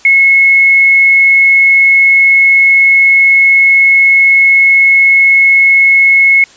sine tone, 2182 Hz, C#7, 28 cents flat, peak -3 dBFS, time 0.05-6.44 s, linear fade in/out 2 ms, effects white hiss -40 dBFS RMS until 6.56 s + resampled to 16000 Hz

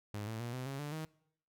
sawtooth tone with pitch steps, 103.83 / 111.28 / 119.27 / 127.83 / 137 / 146.84 / 157.38 Hz, G#2 / A2 / A#2 / C3 / C#3 / D3 / D#3, 0 / +20 / +40 / -40 / -20 / 0 / +20 cents, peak -35 dBFS, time 0.14-1.05 s, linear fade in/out 0 ms, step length 130 ms, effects noise-tail reverb RT60 0.7 s tail -23 dB re dry

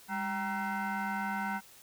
sine tone with frequency modulation, 370 Hz, F#4, in tune, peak -30 dBFS, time 0.08-1.61 s, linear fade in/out 50 ms, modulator 572 Hz, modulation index 2.5, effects tanh soft clip ceiling -28 dBFS + white hiss -56 dBFS RMS until 1.82 s

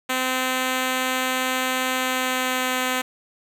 5% pulse tone with pitch glide, 257.5 to 255.4 Hz, C4 to C4, -28 to -42 cents, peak -10 dBFS, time 0.09-3.02 s, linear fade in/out 10 ms, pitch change -14 cents, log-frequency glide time 1.9-2.79 s, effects none

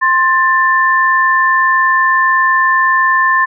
sine tone pair together, 1053.6 / 1772 Hz, C6 / A6, +12 / +12 cents, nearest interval major sixth, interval 900 cents, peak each -11 dBFS, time 0.01-3.46 s, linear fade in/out 20 ms, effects none

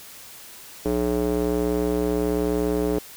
square tone with band-pass filter, 60.5 Hz, B1, 35 cents flat, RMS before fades -23 dBFS, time 0.85-2.99 s, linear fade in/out 5 ms, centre 400 Hz, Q 2.5, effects white hiss -43 dBFS RMS until 3.16 s

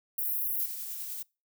pink high-pass noise, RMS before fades -31 dBFS, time 0.18-0.66 s, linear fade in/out 5 ms, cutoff 12000 Hz, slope 48 dB/octave
violet noise with tremolo, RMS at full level -37 dBFS, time 0.59-1.23 s, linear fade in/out 10 ms, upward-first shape sine, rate 10 Hz, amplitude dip 25%
effects noise-tail reverb RT60 0.3 s tail -26 dB re dry

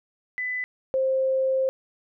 sine tone pair in turn, 2000 / 527.6 Hz, B6 / C5, +21 / +14 cents, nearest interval octave + major seventh, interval 2307 cents, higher first, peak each -26 / -20 dBFS, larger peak second, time 0.38-0.64 / 0.94-1.69 s, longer second, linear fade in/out 0 ms, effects none

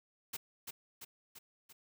white noise with echo, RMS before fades -40 dBFS, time 0.33-0.37 s, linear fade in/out 10 ms, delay 340 ms, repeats 4, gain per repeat -4 dB, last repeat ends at 1.73 s, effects none

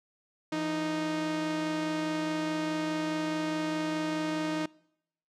sawtooth tone pair together, 167.5 / 310.2 Hz, E3 / D#4, +28 / -5 cents, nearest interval major seventh, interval 1067 cents, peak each -35 / -26 dBFS, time 0.52-4.66 s, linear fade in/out 5 ms, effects noise-tail reverb RT60 0.8 s tail -25 dB re dry + low-pass 6000 Hz 12 dB/octave

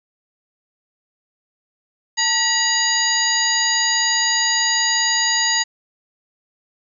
harmonic tone with a mistuned harmonic, 959 Hz, A#5, 49 cents sharp, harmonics 1 / 2 / 3 / 4 / 5 / 7, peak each -26 / -21 / -27 / -26 / -21 / -21 dBFS, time 2.17-5.64 s, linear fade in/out 20 ms, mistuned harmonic 1, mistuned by -120 cents, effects none

